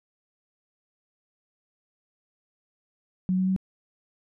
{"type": "tone with pitch steps", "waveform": "sine", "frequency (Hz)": [185, 186.93, 188.89], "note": ["F#3", "F#3", "F#3"], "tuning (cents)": [0, 18, 36], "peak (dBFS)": -21, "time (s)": [3.29, 3.563], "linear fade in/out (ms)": 0, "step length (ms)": 91, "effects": []}